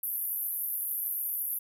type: band-pass noise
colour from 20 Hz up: white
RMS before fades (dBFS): -33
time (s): 0.03-1.59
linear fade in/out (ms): 5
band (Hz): 11000 to 14000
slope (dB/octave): 96
effects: none